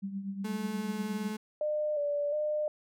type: tone with tremolo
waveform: sine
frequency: 196.2 Hz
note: G3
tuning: 2 cents sharp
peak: -31 dBFS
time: 0.02-1.33 s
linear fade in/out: 20 ms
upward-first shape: triangle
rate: 8.3 Hz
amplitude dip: 70%
type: tone with pitch glide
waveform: 35% pulse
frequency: 216.6 to 215.4 Hz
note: A3 to A3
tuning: -27 to -37 cents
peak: -33 dBFS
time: 0.44-1.37 s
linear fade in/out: 10 ms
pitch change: -10 cents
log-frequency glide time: 0.73-0.97 s
type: tone with vibrato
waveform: sine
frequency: 592 Hz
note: D5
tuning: 14 cents sharp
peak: -28 dBFS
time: 1.61-2.68 s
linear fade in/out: 2 ms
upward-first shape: square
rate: 1.4 Hz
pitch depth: 34 cents each way
effects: none